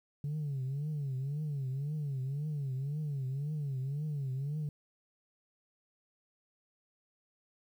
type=tone with vibrato; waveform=sine; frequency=141.3 Hz; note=C#3; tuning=34 cents sharp; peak=-31 dBFS; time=0.24-4.69 s; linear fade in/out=2 ms; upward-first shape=triangle; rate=1.9 Hz; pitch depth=170 cents each way; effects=tanh soft clip ceiling -31 dBFS + 11-bit